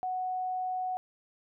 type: tone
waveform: sine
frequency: 740 Hz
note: F#5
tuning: in tune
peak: -30 dBFS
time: 0.03-0.97 s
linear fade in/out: 0 ms
effects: none